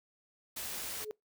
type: noise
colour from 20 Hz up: white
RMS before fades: -40 dBFS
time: 0.56-1.05 s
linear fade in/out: 10 ms
type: tone with exponential growth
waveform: sine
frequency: 426.5 Hz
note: G#4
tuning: 46 cents sharp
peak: -33 dBFS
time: 0.91-1.11 s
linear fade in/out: 0 ms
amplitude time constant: 43 ms
effects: noise-tail reverb RT60 0.2 s tail -26 dB re dry